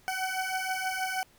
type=beating tone pair; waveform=20% pulse; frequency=749 / 755.3 Hz; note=F#5 / F#5; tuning=+21 / +35 cents; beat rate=6.3 Hz; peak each=-29 / -27 dBFS; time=0.08-1.23 s; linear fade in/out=0 ms; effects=pink hiss -61 dBFS RMS until 1.38 s